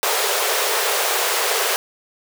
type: high-pass noise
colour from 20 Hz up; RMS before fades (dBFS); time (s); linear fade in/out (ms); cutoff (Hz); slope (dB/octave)
pink; -20; 0.03-1.76; 0; 380; 96
effects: none